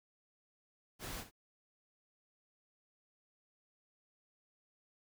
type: noise with echo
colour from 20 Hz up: pink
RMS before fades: -44 dBFS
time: 0.99-1.25 s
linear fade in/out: 50 ms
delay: 63 ms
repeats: 1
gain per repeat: -12 dB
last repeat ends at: 1.313 s
effects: none